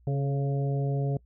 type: harmonic tone with a mistuned harmonic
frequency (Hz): 138.59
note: C#3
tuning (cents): 0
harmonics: 1 / 2 / 3 / 4 / 5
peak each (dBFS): -25 / -39 / -35 / -39 / -41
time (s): 0.07-1.17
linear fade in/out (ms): 2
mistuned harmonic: 3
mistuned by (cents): +26
effects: noise-tail reverb RT60 0.1 s tail -25 dB re dry + added 60 Hz sine -56 dBFS peak until 1.25 s